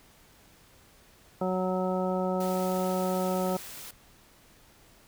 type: harmonic tone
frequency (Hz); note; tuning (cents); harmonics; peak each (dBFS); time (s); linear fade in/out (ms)
185; F#3; 0; 1 / 2 / 3 / 4 / 5 / 7; -30 / -33 / -31 / -35 / -38 / -39; 1.41-3.57; 5
type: noise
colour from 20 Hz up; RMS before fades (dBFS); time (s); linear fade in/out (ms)
white; -43; 2.4-3.91; 5
effects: pink hiss -58 dBFS RMS until 5.07 s